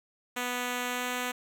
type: tone with pitch glide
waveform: 5% pulse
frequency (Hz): 246.9 to 248.3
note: B3 to B3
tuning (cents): 0 to +9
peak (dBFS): -19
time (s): 0.36-1.32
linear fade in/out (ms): 10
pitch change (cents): +9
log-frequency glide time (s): 0.87-1.06
effects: none